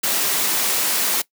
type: noise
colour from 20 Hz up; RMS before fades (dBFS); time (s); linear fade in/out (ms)
white; -20; 0.03-1.22; 10
effects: noise-tail reverb RT60 0.1 s tail -20 dB re dry + high-pass 200 Hz 12 dB/octave